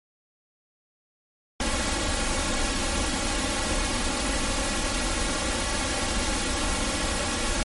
pink noise with comb filter, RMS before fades -26 dBFS, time 1.6-7.63 s, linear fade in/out 2 ms, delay 3.6 ms, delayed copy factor +0.85, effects MP3 48 kbps

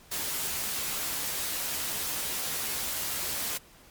white noise with comb filter, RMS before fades -32 dBFS, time 0.11-3.58 s, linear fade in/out 10 ms, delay 14 ms, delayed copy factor +0.5, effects pink hiss -55 dBFS RMS until 3.9 s + MP3 96 kbps

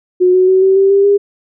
sine tone with pitch steps, 363.7 / 370.1 / 376.5 / 383.1 / 389.8 / 396.6 / 403.6 Hz, F#4 / F#4 / F#4 / G4 / G4 / G4 / G#4, -30 / 0 / +30 / -40 / -10 / +20 / -49 cents, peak -6 dBFS, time 0.2-1.18 s, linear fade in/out 20 ms, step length 140 ms, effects none

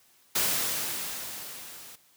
white noise with level ramp, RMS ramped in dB -25 to -47 dBFS, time 0.35-1.96 s, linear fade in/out 10 ms, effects white hiss -62 dBFS RMS until 2.16 s + high-pass 80 Hz 12 dB/octave

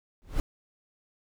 brown noise with exponential growth, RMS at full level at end -22 dBFS, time 0.22-0.4 s, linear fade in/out 0 ms, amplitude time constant 39 ms, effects none

